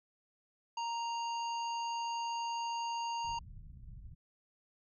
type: harmonic tone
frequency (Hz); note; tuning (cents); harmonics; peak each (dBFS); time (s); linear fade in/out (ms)
932.3; A#5; 0; 1 / 3 / 5 / 7; -35 / -45 / -49 / -52; 0.77-3.39; 5
type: low-pass noise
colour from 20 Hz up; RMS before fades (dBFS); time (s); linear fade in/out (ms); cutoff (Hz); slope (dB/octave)
pink; -50; 3.24-4.15; 10; 140; 24
effects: none